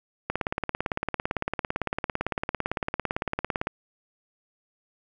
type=click train; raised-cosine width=0.5 ms; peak=-11 dBFS; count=61; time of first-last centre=0.3-3.671 s; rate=17.8 Hz; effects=none